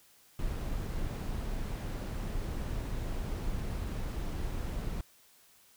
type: noise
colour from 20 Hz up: brown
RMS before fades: -35 dBFS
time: 0.39-5.01 s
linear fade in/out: 2 ms
effects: white hiss -62 dBFS RMS until 5.76 s